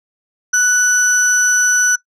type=tone pair together; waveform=sine; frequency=1480 / 5954 Hz; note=F#6 / F#8; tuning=0 / +10 cents; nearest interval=2 octaves; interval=2410 cents; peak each=-11 dBFS; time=0.53-1.96 s; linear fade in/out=10 ms; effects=noise-tail reverb RT60 0.1 s tail -18 dB re dry + tanh soft clip ceiling -7 dBFS